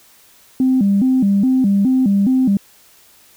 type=tone with vibrato; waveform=sine; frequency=227.2 Hz; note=A#3; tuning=44 cents flat; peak=-10 dBFS; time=0.6-2.57 s; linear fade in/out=2 ms; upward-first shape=square; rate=2.4 Hz; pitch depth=230 cents each way; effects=tanh soft clip ceiling -6 dBFS + white hiss -49 dBFS RMS until 3.36 s